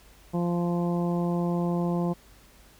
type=harmonic tone; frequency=173.6 Hz; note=F3; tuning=10 cents flat; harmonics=1 / 2 / 3 / 4 / 5 / 6; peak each=-25 / -31 / -35 / -37 / -39 / -41 dBFS; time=0.33-2.14 s; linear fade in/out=20 ms; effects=added 50 Hz sine -56 dBFS peak until 2.79 s + pink hiss -56 dBFS RMS until 2.79 s